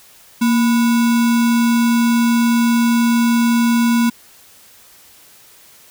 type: tone with sample-and-hold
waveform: sine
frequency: 233.5 Hz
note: A#3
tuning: 3 cents sharp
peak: -11 dBFS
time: 0.41-4.1 s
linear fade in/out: 10 ms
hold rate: 1225 Hz
effects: white hiss -46 dBFS RMS until 5.9 s